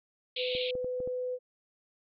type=band-pass noise; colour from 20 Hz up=white; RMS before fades=-36 dBFS; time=0.36-0.71 s; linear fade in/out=5 ms; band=2300 to 4100 Hz; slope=96 dB/octave
type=tone; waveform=sine; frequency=502 Hz; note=B4; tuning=28 cents sharp; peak=-31 dBFS; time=0.36-1.39 s; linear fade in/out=50 ms
type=clicks; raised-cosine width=2 ms; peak=-29 dBFS; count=5; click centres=0.551 / 0.753 / 0.845 / 1.003 / 1.075 s
effects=none